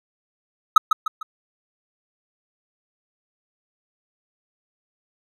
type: tone with echo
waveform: triangle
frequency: 1275 Hz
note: D#6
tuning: 42 cents sharp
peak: -3 dBFS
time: 0.76-0.78 s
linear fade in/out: 5 ms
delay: 150 ms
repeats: 3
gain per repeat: -8 dB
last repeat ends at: 1.23 s
effects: none